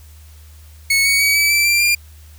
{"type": "tone with pitch steps", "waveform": "sawtooth", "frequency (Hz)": [2204, 2235, 2266, 2298, 2330, 2362, 2395], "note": ["C#7", "C#7", "C#7", "D7", "D7", "D7", "D7"], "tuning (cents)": [-11, 14, 37, -38, -14, 9, 33], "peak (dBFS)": -9, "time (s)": [0.9, 1.95], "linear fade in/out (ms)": 5, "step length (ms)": 150, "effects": ["added 76 Hz sine -39 dBFS peak until 2.38 s", "white hiss -50 dBFS RMS until 2.38 s"]}